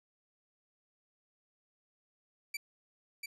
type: tone with echo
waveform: sawtooth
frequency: 2325 Hz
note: D7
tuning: 18 cents flat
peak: -32 dBFS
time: 2.54-2.57 s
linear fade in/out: 5 ms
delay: 690 ms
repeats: 1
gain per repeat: -4 dB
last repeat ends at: 3.26 s
effects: resampled to 32000 Hz